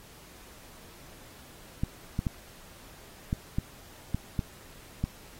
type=clicks; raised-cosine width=5 ms; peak=-15 dBFS; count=8; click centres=1.835 / 2.191 / 2.268 / 3.329 / 3.585 / 4.146 / 4.392 / 5.04 s; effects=pink hiss -52 dBFS RMS until 5.39 s + AAC 48 kbps